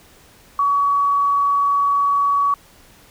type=tone; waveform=sine; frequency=1131 Hz; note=C#6; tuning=34 cents sharp; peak=-14 dBFS; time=0.59-2.54 s; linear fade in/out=2 ms; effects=pink hiss -49 dBFS RMS until 3.1 s